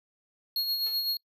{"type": "tone with tremolo", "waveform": "square", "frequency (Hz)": 4300, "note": "C8", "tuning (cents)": 47, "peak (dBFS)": -26, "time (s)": [0.56, 1.17], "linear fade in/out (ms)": 2, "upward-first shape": "sine", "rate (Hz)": 7.9, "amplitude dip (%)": 45}
{"type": "tone with exponential decay", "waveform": "5% pulse", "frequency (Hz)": 440, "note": "A4", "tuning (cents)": 0, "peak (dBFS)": -35, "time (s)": [0.86, 1.09], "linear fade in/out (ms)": 5, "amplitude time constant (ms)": 49}
{"effects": ["noise-tail reverb RT60 0.1 s tail -25 dB re dry"]}